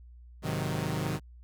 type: chord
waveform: sawtooth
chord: Ab dominant seventh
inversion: none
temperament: equal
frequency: 103.83 / 130.81 / 155.56 / 185 Hz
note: Ab2 / C3 / Eb3 / Gb3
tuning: 0 / 0 / 0 / 0 cents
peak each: -33 / -31 / -29 / -33 dBFS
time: 0.42-1.2 s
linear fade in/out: 50 ms
effects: added 60 Hz sine -48 dBFS peak until 1.43 s